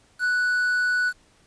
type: tone with quantisation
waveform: triangle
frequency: 1480 Hz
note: F#6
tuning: in tune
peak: -18 dBFS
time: 0.19-1.13 s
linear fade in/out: 50 ms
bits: 7
effects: pink hiss -59 dBFS RMS until 1.46 s + resampled to 22050 Hz